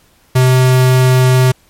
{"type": "tone", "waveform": "square", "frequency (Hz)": 128.4, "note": "C3", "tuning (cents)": -32, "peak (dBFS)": -7, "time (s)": [0.35, 1.52], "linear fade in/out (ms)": 10, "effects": ["pink hiss -51 dBFS RMS until 1.69 s", "MP3 64 kbps"]}